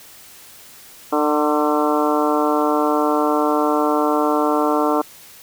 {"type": "harmonic tone with a mistuned harmonic", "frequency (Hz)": 150, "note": "D3", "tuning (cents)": 37, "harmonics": [2, 3, 4, 5, 6, 7, 8, 9], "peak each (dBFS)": [-20, -22, -23, -24, -25, -25, -26, -27], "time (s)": [1.12, 5.02], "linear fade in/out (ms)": 10, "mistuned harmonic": 8, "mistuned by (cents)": -47, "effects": ["white hiss -43 dBFS RMS until 5.42 s"]}